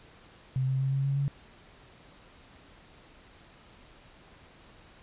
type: tone with pitch steps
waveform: sine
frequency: 130.7 / 132.52 / 134.37 / 136.25 / 138.15 / 140.08 Hz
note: C3 / C3 / C3 / C#3 / C#3 / C#3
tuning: -1 / +22 / +46 / -29 / -6 / +18 cents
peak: -25 dBFS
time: 0.56-1.28 s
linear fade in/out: 0 ms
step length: 120 ms
effects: pink hiss -55 dBFS RMS until 5.02 s + resampled to 8000 Hz